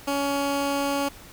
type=tone; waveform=15% pulse; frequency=280.6 Hz; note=C#4; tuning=21 cents sharp; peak=-17 dBFS; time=0.07-1.09 s; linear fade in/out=10 ms; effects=pink hiss -46 dBFS RMS until 1.32 s